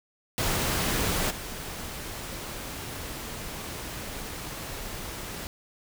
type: noise with level steps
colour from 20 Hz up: pink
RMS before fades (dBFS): -27 / -37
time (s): 0.38-5.47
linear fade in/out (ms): 0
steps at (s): 1.3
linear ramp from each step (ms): 10
effects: none